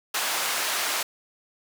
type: band-pass noise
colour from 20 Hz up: pink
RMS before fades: -27 dBFS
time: 0.14-1.03 s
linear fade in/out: 5 ms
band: 830 to 16000 Hz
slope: 12 dB/octave
effects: none